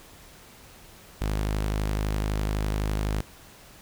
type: tone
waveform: sawtooth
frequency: 51.9 Hz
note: G#1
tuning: in tune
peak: -21 dBFS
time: 1.21-3.21 s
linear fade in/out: 5 ms
effects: pink hiss -50 dBFS RMS until 3.81 s